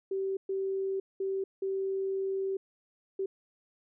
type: tone bursts at uneven times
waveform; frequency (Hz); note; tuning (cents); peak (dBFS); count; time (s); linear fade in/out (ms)
sine; 386.3; G4; -25; -29; 5; 0.11-0.37 / 0.49-1 / 1.2-1.44 / 1.62-2.57 / 3.19-3.26; 5
effects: none